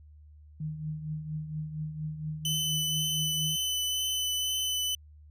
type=tone with tremolo; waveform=sine; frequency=154.4 Hz; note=D#3; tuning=13 cents flat; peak=-30 dBFS; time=0.6-3.56 s; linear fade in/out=5 ms; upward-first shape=triangle; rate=4.3 Hz; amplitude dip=65%
type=tone with vibrato; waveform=sawtooth; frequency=3018 Hz; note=F#7; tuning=34 cents sharp; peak=-25 dBFS; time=2.45-4.95 s; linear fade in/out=2 ms; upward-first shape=triangle; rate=2 Hz; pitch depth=13 cents each way
effects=added 75 Hz sine -50 dBFS peak until 5.3 s